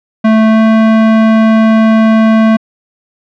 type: tone with pitch glide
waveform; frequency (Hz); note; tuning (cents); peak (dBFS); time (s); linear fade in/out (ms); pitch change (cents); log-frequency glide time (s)
square; 220 to 221.4; A3 to A3; 0 to +11; -5; 0.24-2.57; 10; +11; 0.49-0.61
effects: low-pass 2000 Hz 12 dB/octave